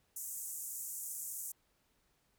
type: band-pass noise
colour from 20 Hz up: pink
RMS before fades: -43 dBFS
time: 0.16-1.52 s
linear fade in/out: 5 ms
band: 6800 to 16000 Hz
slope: 48 dB/octave
effects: pink hiss -75 dBFS RMS until 2.38 s